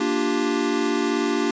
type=chord; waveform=square; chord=G minor seventh; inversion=first; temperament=equal; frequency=233.1 / 293.7 / 349.2 / 392 Hz; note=Bb3 / D4 / F4 / G4; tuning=0 / 0 / 0 / 0 cents; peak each=-28 / -25 / -27 / -27 dBFS; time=0-1.51 s; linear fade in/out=5 ms; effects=resampled to 16000 Hz